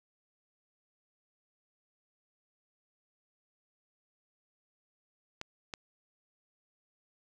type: clicks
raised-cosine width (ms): 0.2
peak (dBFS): -21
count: 2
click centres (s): 5.414 / 5.738
effects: none